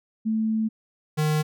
sine / square tone pair in turn, 220 / 153.2 Hz, A3 / D#3, 0 / -27 cents, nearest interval tritone, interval 627 cents, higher first, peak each -21 dBFS, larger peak neither, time 0.25-0.69 / 1.17-1.43 s, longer first, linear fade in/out 20 ms, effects none

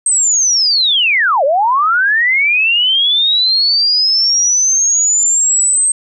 sine linear two-way sweep, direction down then up, 8372 to 523.3 to 8372 Hz, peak -9 dBFS, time 0.06-5.92 s, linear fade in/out 2 ms, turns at 1.44 s, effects none

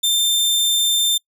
sawtooth tone, 3585 Hz, A7, 32 cents sharp, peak -12 dBFS, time 0.03-1.18 s, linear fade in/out 10 ms, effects noise-tail reverb RT60 0.1 s tail -26 dB re dry

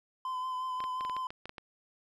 triangle tone with vibrato, 1022 Hz, C6, 41 cents flat, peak -31 dBFS, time 0.25-1.27 s, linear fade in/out 2 ms, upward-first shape sine, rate 5.6 Hz, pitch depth 22 cents each way
clicks, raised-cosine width 0.3 ms, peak -26 dBFS, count 10, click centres 0.804 / 0.84 / 1.009 / 1.05 / 1.097 / 1.166 / 1.305 / 1.456 / 1.494 / 1.582 s
effects none

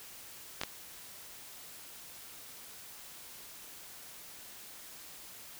clicks, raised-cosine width 0.2 ms, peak -16 dBFS, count 2, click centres 0.614 / 0.635 s, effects white hiss -50 dBFS RMS until 5.59 s

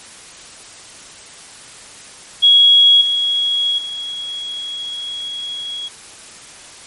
sine tone with level steps, 3322 Hz, G#7, in tune, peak -6 / -14 / -23 dBFS, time 2.42-5.89 s, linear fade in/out 20 ms, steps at 3.01 / 3.78 s, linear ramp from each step 5 ms, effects white hiss -38 dBFS RMS until 6.86 s + MP3 48 kbps

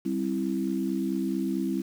sine chord, C major, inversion second, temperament equal with one note detuned, 196 / 265.1 / 329.6 Hz, G3 / C4 / E4, 0 / +23 / 0 cents, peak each -30 dBFS, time 0.05-1.82 s, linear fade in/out 10 ms, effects 8-bit

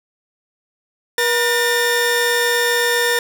sawtooth tone pair together, 478.9 / 1808 Hz, A#4 / A6, +47 / +47 cents, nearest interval octave + major seventh, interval 2300 cents, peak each -14 dBFS, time 1.18-3.19 s, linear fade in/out 2 ms, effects none

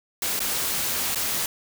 white noise with dropouts, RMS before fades -26 dBFS, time 0.22-1.46 s, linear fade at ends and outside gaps 2 ms, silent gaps 0.393-0.403 / 1.148-1.157 s, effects none

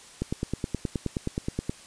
click train, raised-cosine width 3 ms, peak -14 dBFS, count 15, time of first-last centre 0.22-1.695 s, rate 9.49 Hz, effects white hiss -49 dBFS RMS until 1.86 s + resampled to 22050 Hz

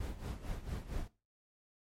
brown noise with tremolo, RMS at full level -38 dBFS, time 0-1.08 s, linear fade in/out 5 ms, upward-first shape sine, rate 4.4 Hz, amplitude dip 75%, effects noise-tail reverb RT60 0.3 s tail -18 dB re dry + MP3 64 kbps

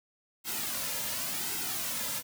white noise with flanger, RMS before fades -34 dBFS, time 0.44-2.23 s, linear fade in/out 50 ms, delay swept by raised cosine 1.7 to 2.7 ms, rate 0.91 Hz, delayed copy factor -0.65, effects none

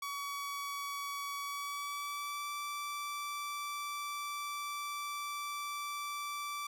sawtooth tone with pitch glide, 1132 to 1163.8 Hz, C#6 to D6, +36 to -16 cents, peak -34 dBFS, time 0.02-6.67 s, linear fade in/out 5 ms, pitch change +48 cents, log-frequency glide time 1.4-2.51 s, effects none

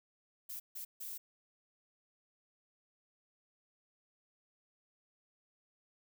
violet noise bursts at uneven times, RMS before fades -44 dBFS, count 3, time 0.49-0.6 / 0.75-0.85 / 1-1.18 s, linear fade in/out 10 ms, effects none

